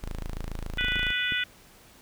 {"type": "tone", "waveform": "sawtooth", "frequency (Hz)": 27.21, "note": "A0", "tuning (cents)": -18, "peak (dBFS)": -28, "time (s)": [0.02, 1.12], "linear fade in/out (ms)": 20}
{"type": "harmonic tone", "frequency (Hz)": 493.9, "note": "B4", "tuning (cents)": 0, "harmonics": [3, 4, 5, 6, 7], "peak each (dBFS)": [-30, -31, -32, -33, -33], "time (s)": [0.78, 1.44], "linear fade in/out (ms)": 5}
{"type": "clicks", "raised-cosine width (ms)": 3, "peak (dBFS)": -24, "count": 3, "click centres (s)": [0.842, 0.966, 1.322]}
{"effects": ["pink hiss -54 dBFS RMS until 2.01 s"]}